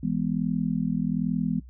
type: chord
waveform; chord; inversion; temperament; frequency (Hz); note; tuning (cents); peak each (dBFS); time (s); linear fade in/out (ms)
sine; E major; none; just; 164.81 / 206 / 247.2; E3 / G#3 / B3; 0 / -14 / +2; -28; 0.03-1.6; 5
effects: noise-tail reverb RT60 0.1 s tail -19 dB re dry + added 62 Hz sine -43 dBFS peak until 1.69 s